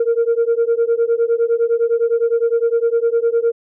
sine beating tone pair, 460 / 469.8 Hz, A#4 / A#4, -23 / +13 cents, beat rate 9.8 Hz, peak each -15 / -15 dBFS, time 0-3.52 s, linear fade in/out 5 ms, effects tanh soft clip ceiling -9 dBFS

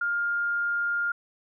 sine tone, 1408 Hz, F6, 14 cents sharp, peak -24 dBFS, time 0.01-1.12 s, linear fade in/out 5 ms, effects none

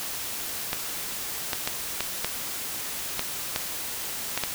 clicks, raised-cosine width 0.2 ms, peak -8 dBFS, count 9, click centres 0.731 / 1.532 / 1.675 / 2.006 / 2.246 / 3.194 / 3.561 / 4.376 / 4.437 s, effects white hiss -33 dBFS RMS until 4.54 s

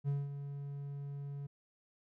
triangle tone with ADSR envelope, 141.4 Hz, C#3, 35 cents sharp, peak -28 dBFS, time 0.04-1.47 s, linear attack 42 ms, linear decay 200 ms, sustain -10 dB, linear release 10 ms, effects none

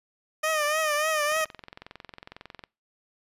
15% pulse tone with vibrato, 612 Hz, D#5, 29 cents flat, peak -17 dBFS, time 0.43-1.45 s, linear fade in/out 10 ms, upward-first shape triangle, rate 3.4 Hz, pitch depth 85 cents each way
click train, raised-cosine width 0.3 ms, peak -25 dBFS, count 30, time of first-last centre 1.32-2.638 s, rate 22 Hz
effects noise-tail reverb RT60 0.3 s tail -25 dB re dry + resampled to 32000 Hz

